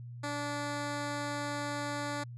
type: tone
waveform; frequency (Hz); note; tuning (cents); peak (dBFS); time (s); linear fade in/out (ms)
10% pulse; 290.2; D4; -21; -26; 0.23-2.24; 10
effects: added 120 Hz sine -42 dBFS peak until 2.37 s + resampled to 22050 Hz